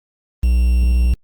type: tone with quantisation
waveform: triangle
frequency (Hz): 60.6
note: B1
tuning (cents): -32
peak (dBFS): -9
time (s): 0.43-1.14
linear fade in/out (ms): 5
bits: 6
effects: Opus 32 kbps